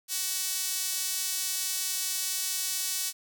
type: tone with high-pass filter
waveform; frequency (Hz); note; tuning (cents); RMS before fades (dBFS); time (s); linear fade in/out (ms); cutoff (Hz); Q
sawtooth; 375.4; F#4; +25; -31; 0.08-3.13; 50; 5800; 0.79
effects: none